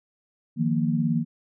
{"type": "chord", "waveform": "sine", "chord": "Eb suspended second", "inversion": "none", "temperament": "equal with one note detuned", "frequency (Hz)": [156.56, 174.61, 233.1], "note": ["Eb3", "F3", "Bb3"], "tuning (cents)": [11, 0, 0], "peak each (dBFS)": [-25, -27, -24], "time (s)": [0.56, 1.25], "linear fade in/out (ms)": 50, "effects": []}